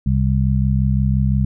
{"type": "harmonic tone", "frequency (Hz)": 65.8, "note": "C2", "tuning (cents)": 10, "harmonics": [1, 2, 3], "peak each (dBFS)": [-18, -17, -20], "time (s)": [0.06, 1.45], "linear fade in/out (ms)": 5, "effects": []}